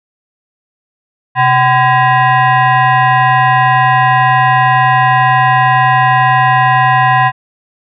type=tone with frequency modulation; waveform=sine; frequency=130 Hz; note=C3; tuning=11 cents flat; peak=-6 dBFS; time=1.35-7.32 s; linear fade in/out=50 ms; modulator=889 Hz; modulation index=1.8; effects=none

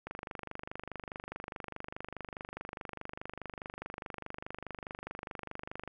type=click train; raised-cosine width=0.5 ms; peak=-25 dBFS; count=145; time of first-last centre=0.07-5.876 s; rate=24.8 Hz; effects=none

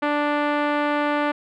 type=tone with low-pass filter; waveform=5% pulse; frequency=293.7 Hz; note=D4; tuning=in tune; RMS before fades=-22 dBFS; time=0.02-1.32 s; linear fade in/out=10 ms; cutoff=1300 Hz; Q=0.58; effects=none

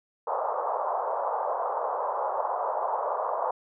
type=band-pass noise; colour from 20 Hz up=white; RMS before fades=-29 dBFS; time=0.27-3.51 s; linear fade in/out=5 ms; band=490 to 1100 Hz; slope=48 dB/octave; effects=none

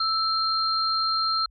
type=tone pair together; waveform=sine; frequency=1318.5 / 4186 Hz; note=E6 / C8; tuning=0 / 0 cents; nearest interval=octave + minor sixth; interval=2000 cents; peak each=-24 dBFS; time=0-1.46 s; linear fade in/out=5 ms; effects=added 50 Hz sine -53 dBFS peak until 1.5 s + MP3 64 kbps

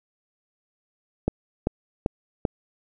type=click train; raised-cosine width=2 ms; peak=-8 dBFS; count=4; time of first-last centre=1.28-2.452 s; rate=2.56 Hz; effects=none

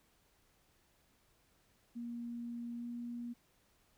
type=tone with pitch glide; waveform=sine; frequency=236.7 to 238.6 Hz; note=A#3 to A#3; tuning=+27 to +41 cents; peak=-40 dBFS; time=1.95-3.34 s; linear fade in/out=20 ms; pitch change=+14 cents; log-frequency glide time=2.78-2.84 s; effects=pink hiss -72 dBFS RMS until 3.97 s

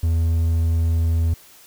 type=tone; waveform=triangle; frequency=82.41 Hz; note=E2; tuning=in tune; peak=-14 dBFS; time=0.03-1.34 s; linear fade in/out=5 ms; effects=white hiss -48 dBFS RMS until 1.66 s

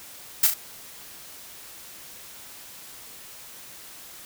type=noise with echo; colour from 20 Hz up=blue; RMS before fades=-17 dBFS; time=0.43-0.47 s; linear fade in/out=5 ms; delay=35 ms; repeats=2; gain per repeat=-6 dB; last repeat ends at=0.54 s; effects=white hiss -44 dBFS RMS until 4.25 s

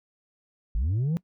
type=linear sweep; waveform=sine; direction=up; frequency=43.65 to 174.61 Hz; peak=-20 dBFS; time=0.75-1.17 s; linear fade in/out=0 ms; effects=noise-tail reverb RT60 0.1 s tail -24 dB re dry + tanh soft clip ceiling -22 dBFS

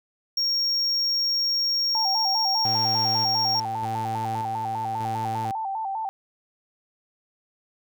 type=tone; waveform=triangle; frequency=5560 Hz; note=F8; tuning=9 cents flat; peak=-20 dBFS; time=0.37-3.6 s; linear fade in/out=5 ms
type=tone with vibrato; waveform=sine; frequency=830.6 Hz; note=G#5; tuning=in tune; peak=-26 dBFS; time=1.95-6.09 s; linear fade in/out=0 ms; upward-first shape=square; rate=5 Hz; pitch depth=110 cents each way
type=tone with tremolo; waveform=sawtooth; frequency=111.8 Hz; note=A2; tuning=28 cents sharp; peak=-27 dBFS; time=2.65-5.51 s; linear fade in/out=0 ms; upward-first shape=square; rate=0.85 Hz; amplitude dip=40%
effects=none

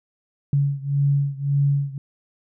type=beating tone pair; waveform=sine; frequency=140.4 / 142.2 Hz; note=C#3 / C#3; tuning=+22 / +45 cents; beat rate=1.8 Hz; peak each=-20 / -22 dBFS; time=0.53-1.98 s; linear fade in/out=2 ms; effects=none

